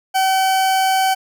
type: tone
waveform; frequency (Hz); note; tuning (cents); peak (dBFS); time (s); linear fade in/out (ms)
40% pulse; 763; G5; -47; -13; 0.14-1.15; 20
effects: none